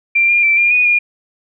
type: tone with pitch steps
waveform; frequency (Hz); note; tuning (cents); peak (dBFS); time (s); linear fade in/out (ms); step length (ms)
sine; 2368 / 2406 / 2336 / 2403 / 2471 / 2423; D7 / D7 / D7 / D7 / D#7 / D#7; +14 / +41 / -10 / +39 / -13 / -47; -9; 0.15-0.99; 10; 140
effects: none